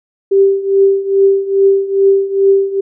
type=tone with tremolo; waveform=sine; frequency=392 Hz; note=G4; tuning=in tune; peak=-4 dBFS; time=0.31-2.81 s; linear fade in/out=10 ms; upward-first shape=triangle; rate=2.4 Hz; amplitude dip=85%; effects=none